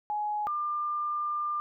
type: tone pair in turn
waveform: sine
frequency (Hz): 839 / 1196.5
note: G#5 / D6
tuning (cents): +17 / +32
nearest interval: tritone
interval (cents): 615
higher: second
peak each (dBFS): -28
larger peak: neither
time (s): 0.1-0.47 / 0.47-1.6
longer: second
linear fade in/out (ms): 0
effects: none

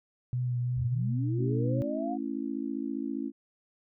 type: tone with vibrato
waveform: sine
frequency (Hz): 123.47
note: B2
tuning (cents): 0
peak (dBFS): -27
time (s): 0.33-1.82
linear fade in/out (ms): 0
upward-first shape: triangle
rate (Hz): 2.9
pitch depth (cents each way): 26
type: linear sweep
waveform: sine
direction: up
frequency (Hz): 51.91 to 735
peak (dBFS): -33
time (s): 0.75-2.18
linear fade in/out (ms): 50
type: chord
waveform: sine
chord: A major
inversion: none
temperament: just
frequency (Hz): 220 / 275 / 330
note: A3 / C#4 / E4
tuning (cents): 0 / -14 / +2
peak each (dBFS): -37 / -33 / -37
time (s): 1.37-3.32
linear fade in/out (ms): 50
effects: none

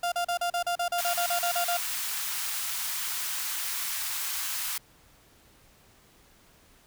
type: tone bursts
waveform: 35% pulse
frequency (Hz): 698.5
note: F5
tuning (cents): 0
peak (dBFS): -24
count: 14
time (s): 0.03-1.771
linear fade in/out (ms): 5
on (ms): 90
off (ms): 37
type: high-pass noise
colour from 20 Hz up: white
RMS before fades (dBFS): -32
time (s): 0.98-4.78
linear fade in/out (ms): 5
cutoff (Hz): 910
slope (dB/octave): 24
effects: pink hiss -59 dBFS RMS until 6.86 s

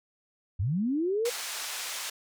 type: linear sweep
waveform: sine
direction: up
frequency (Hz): 80.1 to 493.9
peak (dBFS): -25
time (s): 0.59-1.3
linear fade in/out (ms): 10
type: band-pass noise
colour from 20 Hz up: white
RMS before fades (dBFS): -36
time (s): 1.25-2.1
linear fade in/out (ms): 5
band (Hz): 760 to 8000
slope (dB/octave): 12
effects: none

